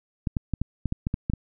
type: clicks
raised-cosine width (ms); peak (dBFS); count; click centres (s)
5; -13; 10; 0.272 / 0.368 / 0.537 / 0.616 / 0.857 / 0.924 / 1.069 / 1.141 / 1.299 / 1.336
effects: none